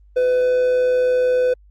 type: tone with amplitude modulation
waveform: triangle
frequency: 502 Hz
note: B4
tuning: 28 cents sharp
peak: -11 dBFS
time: 0.16-1.54 s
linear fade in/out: 10 ms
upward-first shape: sine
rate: 134 Hz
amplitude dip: 25%
effects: added 50 Hz sine -46 dBFS peak until 1.7 s + Opus 24 kbps